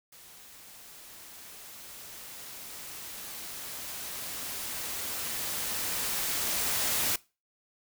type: noise with level ramp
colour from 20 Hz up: white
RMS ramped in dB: -52 to -28 dBFS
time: 0.12-7.16 s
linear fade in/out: 5 ms
effects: noise-tail reverb RT60 0.3 s tail -22 dB re dry